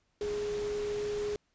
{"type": "tone in noise", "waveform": "sine", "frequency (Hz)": 415.3, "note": "G#4", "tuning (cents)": 0, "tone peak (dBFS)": -31, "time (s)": [0.21, 1.36], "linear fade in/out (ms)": 2, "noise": "pink", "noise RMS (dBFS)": -44, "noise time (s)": [0.21, 1.36], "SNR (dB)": 10, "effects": ["pink hiss -75 dBFS RMS until 1.54 s", "resampled to 16000 Hz"]}